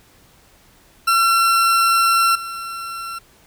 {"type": "tone with level steps", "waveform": "40% pulse", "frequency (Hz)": 1356, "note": "E6", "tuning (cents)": 49, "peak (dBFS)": [-12, -26], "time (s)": [1.07, 3.19], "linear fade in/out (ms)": 10, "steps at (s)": 2.35, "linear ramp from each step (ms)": 5, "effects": ["pink hiss -52 dBFS RMS until 3.46 s"]}